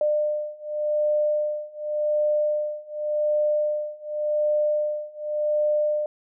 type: beating tone pair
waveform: sine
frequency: 600 / 600.88 Hz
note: D5 / D5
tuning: +37 / +39 cents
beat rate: 0.88 Hz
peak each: -25 / -24 dBFS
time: 0.01-6.06 s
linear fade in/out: 2 ms
effects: none